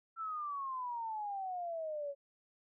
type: exponential sweep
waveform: sine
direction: down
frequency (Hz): 1348 to 554.4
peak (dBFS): -37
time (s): 0.16-2.15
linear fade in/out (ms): 50
effects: none